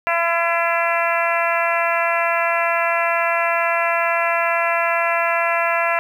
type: harmonic tone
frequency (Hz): 337.8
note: E4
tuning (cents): +42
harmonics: 2 / 3 / 4 / 5 / 6 / 7 / 8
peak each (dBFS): -21 / -23 / -24 / -25 / -26 / -26 / -27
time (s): 0.07-5.99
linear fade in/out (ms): 0
effects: 8-bit